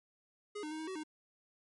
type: tone with pitch steps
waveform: square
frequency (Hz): 415.6 / 304.9 / 312.7 / 316.7 / 377.7 / 308.9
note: G#4 / D#4 / D#4 / D#4 / F#4 / D#4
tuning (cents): +1 / -35 / +9 / +31 / +36 / -12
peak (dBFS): -40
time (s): 0.55-1.036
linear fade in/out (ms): 10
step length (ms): 81
effects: MP3 48 kbps